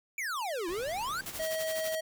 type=exponential two-way sweep; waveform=square; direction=down then up; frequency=2398 to 326.6 to 1596 Hz; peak=-33 dBFS; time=0.18-1.21 s; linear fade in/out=2 ms; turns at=0.68 s
type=noise; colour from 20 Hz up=pink; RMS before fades=-48 dBFS; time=0.68-1.43 s; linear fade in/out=5 ms
type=noise with tremolo; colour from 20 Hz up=white; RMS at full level=-38 dBFS; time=1.26-1.95 s; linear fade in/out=0 ms; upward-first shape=sine; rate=12 Hz; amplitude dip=75%
type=tone; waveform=square; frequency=638 Hz; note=D#5; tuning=43 cents sharp; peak=-32 dBFS; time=1.39-2.01 s; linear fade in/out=10 ms
effects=none